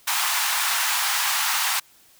pink high-pass noise, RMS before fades -23 dBFS, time 0.07-1.8 s, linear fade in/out 10 ms, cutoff 820 Hz, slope 48 dB/octave, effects white hiss -55 dBFS RMS until 2.19 s

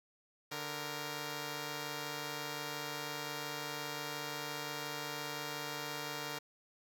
5% pulse tone pair together, 147.1 / 467 Hz, D3 / A#4, +3 / +3 cents, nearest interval octave + minor sixth, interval 2000 cents, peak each -31 / -30 dBFS, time 0.51-6.39 s, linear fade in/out 10 ms, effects none

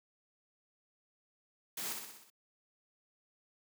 white noise with echo, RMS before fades -40 dBFS, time 1.77-1.93 s, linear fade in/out 5 ms, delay 62 ms, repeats 6, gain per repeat -4 dB, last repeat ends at 2.302 s, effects high-pass 150 Hz 12 dB/octave

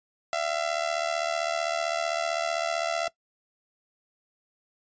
sawtooth tone with amplitude modulation, 674 Hz, E5, 38 cents sharp, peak -19 dBFS, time 0.33-3.08 s, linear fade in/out 0 ms, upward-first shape sine, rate 75.6 Hz, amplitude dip 80%, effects noise-tail reverb RT60 0.1 s tail -19 dB re dry + resampled to 16000 Hz

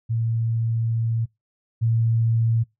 sine tone pair in turn, 114.3 / 114.3 Hz, A#2 / A#2, -34 / -34 cents, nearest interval unison, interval 0 cents, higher neither, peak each -20 / -17 dBFS, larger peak second, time 0.09-1.26 / 1.81-2.64 s, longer first, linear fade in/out 20 ms, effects noise-tail reverb RT60 0.2 s tail -24 dB re dry

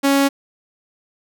sawtooth tone, 277.2 Hz, C#4, in tune, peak -9 dBFS, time 0.03-0.29 s, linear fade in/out 20 ms, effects none

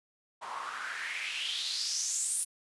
white noise with band-pass filter sweep, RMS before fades -35 dBFS, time 0.41-2.45 s, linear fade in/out 20 ms, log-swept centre 880 to 10000 Hz, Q 4.7, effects resampled to 24000 Hz

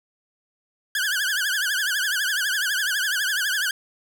sawtooth tone with vibrato, 1585 Hz, G6, 19 cents sharp, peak -18 dBFS, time 0.95-3.71 s, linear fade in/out 2 ms, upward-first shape triangle, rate 12 Hz, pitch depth 180 cents each way, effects none

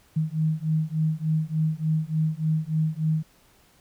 sine beating tone pair, 155.56 / 158.96 Hz, D#3 / D#3, 0 / +37 cents, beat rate 3.4 Hz, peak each -25 dBFS, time 0.16-3.23 s, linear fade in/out 10 ms, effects pink hiss -59 dBFS RMS until 3.8 s

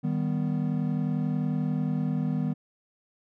triangle chord, Eb augmented, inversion none, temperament equal, 155.56 / 196 / 246.9 Hz, Eb3 / G3 / B3, 0 / 0 / 0 cents, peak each -26 / -29 / -28 dBFS, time 0.03-2.54 s, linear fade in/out 20 ms, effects none

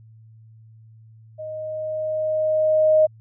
sine tone with level ramp, 622.3 Hz, D#5, in tune, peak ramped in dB -30 to -11 dBFS, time 1.38-3.07 s, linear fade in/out 20 ms, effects added 111 Hz sine -45 dBFS peak until 3.2 s

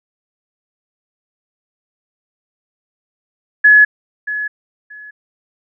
sine tone with echo, 1698 Hz, G#6, 38 cents sharp, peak -4 dBFS, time 3.64-3.85 s, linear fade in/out 10 ms, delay 630 ms, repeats 2, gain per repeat -14 dB, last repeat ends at 5.11 s, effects none

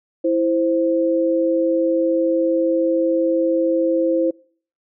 sine tone pair together, 330 / 522.9 Hz, E4 / C5, +2 / -1 cents, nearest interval minor sixth, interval 797 cents, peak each -18 dBFS, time 0.24-4.31 s, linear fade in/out 10 ms, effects noise-tail reverb RT60 0.5 s tail -25 dB re dry

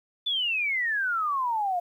sine exponential sweep, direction down, 3528 to 688 Hz, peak -24 dBFS, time 0.26-1.8 s, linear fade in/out 10 ms, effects 10-bit

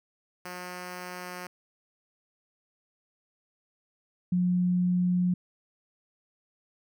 5% pulse / sine tone pair in turn, 180.1 / 179.39 Hz, F#3 / F3, -46 / +47 cents, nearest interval unison, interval 7 cents, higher first, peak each -26 / -22 dBFS, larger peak second, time 0.45-1.47 / 4.32-5.34 s, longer neither, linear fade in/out 5 ms, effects none

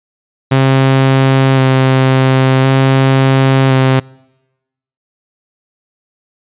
sawtooth tone with vibrato, 132.7 Hz, C3, 25 cents sharp, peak -3 dBFS, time 0.51-4 s, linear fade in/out 10 ms, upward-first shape square, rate 0.47 Hz, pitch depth 13 cents each way, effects noise-tail reverb RT60 1.0 s tail -26 dB re dry + resampled to 8000 Hz

